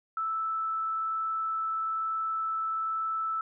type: tone with frequency modulation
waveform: sine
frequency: 1316 Hz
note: E6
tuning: 3 cents flat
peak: -28 dBFS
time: 0.17-3.41 s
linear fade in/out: 2 ms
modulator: 21.1 Hz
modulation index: 0.25
effects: none